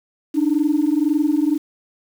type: tone pair together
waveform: sine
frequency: 289.2 / 311.1 Hz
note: D4 / D#4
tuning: -27 / 0 cents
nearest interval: minor second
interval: 127 cents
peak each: -17 dBFS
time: 0.34-1.58 s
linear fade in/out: 20 ms
effects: tanh soft clip ceiling -9 dBFS + 7-bit